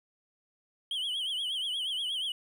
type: tone with vibrato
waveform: triangle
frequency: 3131 Hz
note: G7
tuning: 3 cents flat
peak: -29 dBFS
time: 0.91-2.32 s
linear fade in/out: 2 ms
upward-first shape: triangle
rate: 8.4 Hz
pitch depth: 140 cents each way
effects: none